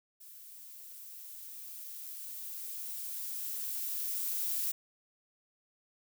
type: noise with level ramp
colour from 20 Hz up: violet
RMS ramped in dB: -52 to -33 dBFS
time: 0.2-4.72 s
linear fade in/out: 10 ms
effects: none